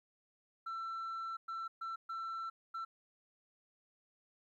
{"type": "tone bursts at uneven times", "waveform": "sine", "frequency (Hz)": 1340, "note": "E6", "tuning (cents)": 28, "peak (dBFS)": -36, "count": 5, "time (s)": [[0.66, 1.37], [1.48, 1.68], [1.81, 1.96], [2.09, 2.5], [2.74, 2.85]], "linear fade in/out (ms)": 10, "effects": ["tanh soft clip ceiling -38 dBFS", "13-bit"]}